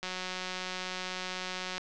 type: click train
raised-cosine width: 0.2 ms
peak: -19 dBFS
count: 323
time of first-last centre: 0.03-1.78 s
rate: 184 Hz
effects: low-pass 7000 Hz 12 dB/octave